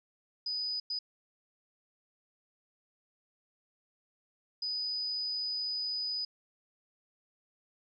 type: tone bursts at uneven times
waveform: sine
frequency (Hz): 4978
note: D#8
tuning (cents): 0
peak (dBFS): -32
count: 3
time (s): 0.46-0.8 / 0.9-0.99 / 4.62-6.25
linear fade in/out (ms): 5
effects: none